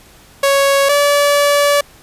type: tone pair in turn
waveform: sawtooth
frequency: 554.4 / 575.6 Hz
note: C#5 / D5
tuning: 0 / -35 cents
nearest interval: minor second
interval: 65 cents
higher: second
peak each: -6 dBFS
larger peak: neither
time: 0.43-0.89 / 0.89-1.81 s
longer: second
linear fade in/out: 5 ms
effects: pink hiss -44 dBFS RMS until 2.02 s + resampled to 32000 Hz